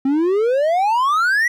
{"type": "exponential sweep", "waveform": "triangle", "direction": "up", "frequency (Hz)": [261.6, 1975.5], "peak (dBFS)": -12, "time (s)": [0.05, 1.48], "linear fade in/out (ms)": 5, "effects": []}